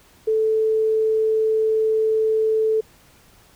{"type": "tone", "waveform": "sine", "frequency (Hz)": 438.7, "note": "A4", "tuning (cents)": -5, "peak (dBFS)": -16, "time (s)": [0.27, 2.81], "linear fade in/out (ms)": 10, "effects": ["pink hiss -53 dBFS RMS until 3.55 s"]}